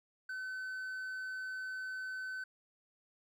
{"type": "tone", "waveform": "triangle", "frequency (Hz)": 1520, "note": "F#6", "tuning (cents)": 46, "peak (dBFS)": -37, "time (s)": [0.29, 2.44], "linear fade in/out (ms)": 5, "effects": []}